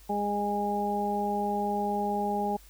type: harmonic tone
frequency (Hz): 204.9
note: G#3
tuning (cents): -23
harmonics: 1 / 2 / 3 / 4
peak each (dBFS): -32 / -33 / -37 / -29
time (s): 0.09-2.57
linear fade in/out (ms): 10
effects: added 50 Hz sine -52 dBFS peak until 2.69 s + white hiss -57 dBFS RMS until 2.69 s